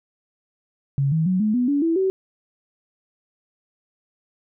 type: tone with pitch steps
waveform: sine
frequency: 138.59 / 160.12 / 185 / 213.7 / 246.9 / 285.3 / 329.6 / 380.8 Hz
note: C#3 / D#3 / F#3 / G#3 / B3 / C#4 / E4 / F#4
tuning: 0 / +50 / 0 / +50 / 0 / +50 / 0 / +50 cents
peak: -17 dBFS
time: 0.98-2.1 s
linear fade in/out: 0 ms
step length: 140 ms
effects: none